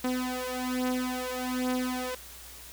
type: beating tone pair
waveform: sawtooth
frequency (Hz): 252.2 / 253.4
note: B3 / B3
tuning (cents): +36 / +45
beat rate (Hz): 1.2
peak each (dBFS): -28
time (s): 0.04-2.15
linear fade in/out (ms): 5
effects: added 60 Hz sine -52 dBFS peak until 2.72 s + white hiss -47 dBFS RMS until 2.72 s